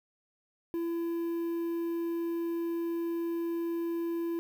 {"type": "tone with quantisation", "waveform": "triangle", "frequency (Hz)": 336.9, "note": "E4", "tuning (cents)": 38, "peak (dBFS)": -28, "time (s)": [0.74, 4.39], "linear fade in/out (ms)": 0, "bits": 9, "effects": []}